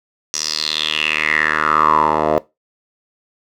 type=tone with band-pass filter sweep; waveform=10% pulse; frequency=77.1 Hz; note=D#2; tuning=15 cents flat; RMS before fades=-17 dBFS; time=0.34-2.38 s; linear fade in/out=0 ms; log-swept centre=5900 to 640 Hz; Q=6.1; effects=noise-tail reverb RT60 0.2 s tail -19 dB re dry